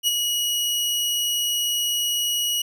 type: tone with ADSR envelope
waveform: sawtooth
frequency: 2909 Hz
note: F#7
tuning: 30 cents flat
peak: -13 dBFS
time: 0.03-2.62 s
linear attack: 45 ms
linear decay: 23 ms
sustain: -5 dB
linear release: 6 ms
effects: none